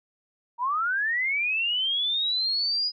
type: linear sweep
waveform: sine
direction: up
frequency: 924 to 4978 Hz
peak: -23 dBFS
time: 0.58-2.92 s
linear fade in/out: 50 ms
effects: none